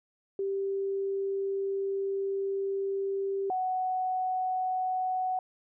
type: tone pair in turn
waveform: sine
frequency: 392 / 743.2 Hz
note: G4 / F#5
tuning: 0 / +7 cents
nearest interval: major seventh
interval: 1107 cents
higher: second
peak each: -28 / -27 dBFS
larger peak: second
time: 0.39-3.5 / 3.5-5.39 s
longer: first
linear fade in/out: 2 ms
effects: none